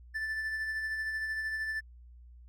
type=tone with tremolo; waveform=triangle; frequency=1760 Hz; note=A6; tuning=in tune; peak=-29 dBFS; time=0.14-1.81 s; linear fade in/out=20 ms; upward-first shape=sine; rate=13 Hz; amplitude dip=35%; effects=added 60 Hz sine -50 dBFS peak until 2.48 s